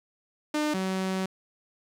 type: tone pair in turn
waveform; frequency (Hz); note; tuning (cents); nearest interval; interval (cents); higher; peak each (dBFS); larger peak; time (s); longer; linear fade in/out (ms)
sawtooth; 301.5 / 188.89; D4 / F#3; +46 / +36; minor sixth; 810; first; -21 / -23; first; 0.54-0.74 / 0.74-1.26; second; 5
effects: low-pass 9000 Hz 12 dB/octave + 9-bit